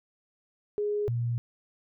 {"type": "tone pair in turn", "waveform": "sine", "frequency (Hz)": [415.3, 118.71], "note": ["G#4", "A#2"], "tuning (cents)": [0, 32], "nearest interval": "octave + minor seventh", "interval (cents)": 2168, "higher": "first", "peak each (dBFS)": -26, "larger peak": "neither", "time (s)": [[0.78, 1.08], [1.08, 1.38]], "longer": "neither", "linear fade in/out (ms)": 0, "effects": []}